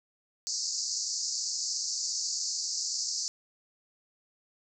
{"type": "band-pass noise", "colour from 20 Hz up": "pink", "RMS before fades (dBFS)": -33, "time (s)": [0.47, 3.28], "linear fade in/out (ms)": 0, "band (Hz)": [4500, 7300], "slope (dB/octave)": 96, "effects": []}